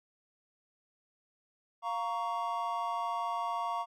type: chord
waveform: triangle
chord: Bb minor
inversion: second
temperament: just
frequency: 699.2 / 932.3 / 1118.8 Hz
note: F5 / Bb5 / Db6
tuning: +2 / 0 / +16 cents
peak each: -35 / -34 / -34 dBFS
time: 1.82-3.86 s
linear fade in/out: 50 ms
effects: none